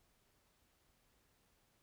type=silence; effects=pink hiss -75 dBFS RMS until 1.82 s